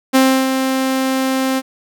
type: tone with ADSR envelope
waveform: sawtooth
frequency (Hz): 263.6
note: C4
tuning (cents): +13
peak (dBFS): -4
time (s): 0.13-1.62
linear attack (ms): 23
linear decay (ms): 310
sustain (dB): -7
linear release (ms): 42
effects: none